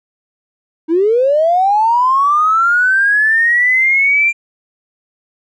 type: linear sweep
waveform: triangle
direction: up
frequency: 309.8 to 2386 Hz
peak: -5 dBFS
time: 0.88-4.33 s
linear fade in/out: 50 ms
effects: tanh soft clip ceiling -7 dBFS + resampled to 22050 Hz